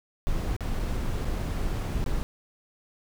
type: noise with dropouts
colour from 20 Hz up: brown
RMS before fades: -28 dBFS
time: 0.27-2.23 s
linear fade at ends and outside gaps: 0 ms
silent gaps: 0.565-0.607 / 0.791-0.795 / 1.248-1.252 / 2.041-2.062 s
effects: none